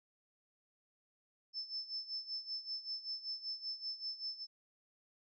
sine tone with tremolo, 5274 Hz, E8, in tune, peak -37 dBFS, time 1.53-4.47 s, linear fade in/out 50 ms, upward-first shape sine, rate 5.2 Hz, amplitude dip 80%, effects none

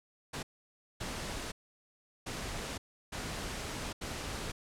pink noise bursts at uneven times, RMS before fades -39 dBFS, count 5, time 0.33-0.43 / 1-1.52 / 2.26-2.78 / 3.12-3.93 / 4.01-4.52 s, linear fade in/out 10 ms, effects low-pass 9000 Hz 12 dB/octave

